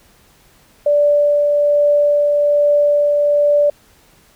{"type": "tone with tremolo", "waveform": "sine", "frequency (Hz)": 584, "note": "D5", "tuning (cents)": -10, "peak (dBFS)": -9, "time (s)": [0.86, 3.7], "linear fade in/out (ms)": 5, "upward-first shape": "triangle", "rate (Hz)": 1.2, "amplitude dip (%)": 25, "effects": ["pink hiss -51 dBFS RMS until 4.35 s"]}